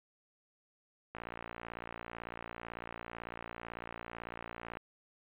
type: click train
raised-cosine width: 0.5 ms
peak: -27 dBFS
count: 211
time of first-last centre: 1.15-4.771 s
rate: 58 Hz
effects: resampled to 8000 Hz